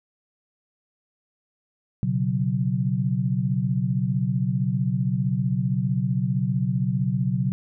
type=chord; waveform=sine; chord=B suspended second; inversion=none; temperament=just; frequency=123.47 / 138.9 / 185.21 Hz; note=B2 / C#3 / F#3; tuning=0 / +4 / +2 cents; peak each=-25 dBFS; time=2.03-7.52 s; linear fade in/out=0 ms; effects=none